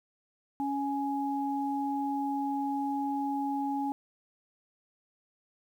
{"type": "tone pair together", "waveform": "sine", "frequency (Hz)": [278.4, 834.3], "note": ["C#4", "G#5"], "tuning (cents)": [8, 8], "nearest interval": "octave + perfect fifth", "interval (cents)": 1900, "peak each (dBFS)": [-31, -32], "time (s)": [0.6, 3.92], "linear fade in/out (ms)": 0, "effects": ["10-bit"]}